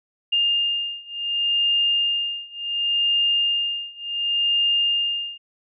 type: beating tone pair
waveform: sine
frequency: 2814 / 2814.69 Hz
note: F7 / F7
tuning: +12 / +13 cents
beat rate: 0.69 Hz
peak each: -23 / -22 dBFS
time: 0.32-5.38 s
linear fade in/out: 10 ms
effects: none